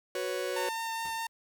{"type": "chord", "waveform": "45% pulse", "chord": "F# suspended fourth", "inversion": "none", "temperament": "just", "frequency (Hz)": [370, 493.3, 555], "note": ["F#4", "B4", "C#5"], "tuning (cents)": [0, -2, 2], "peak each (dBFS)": -36, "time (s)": [0.15, 0.69], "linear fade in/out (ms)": 2}
{"type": "tone with vibrato", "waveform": "sawtooth", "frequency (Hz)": 907, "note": "A#5", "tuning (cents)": -48, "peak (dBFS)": -29, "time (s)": [0.56, 1.27], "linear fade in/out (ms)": 5, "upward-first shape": "sine", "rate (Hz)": 4.8, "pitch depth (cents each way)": 8}
{"type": "noise with exponential decay", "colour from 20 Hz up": "pink", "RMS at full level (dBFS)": -47, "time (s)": [1.05, 1.29], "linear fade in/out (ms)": 0, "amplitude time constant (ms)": 51}
{"effects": []}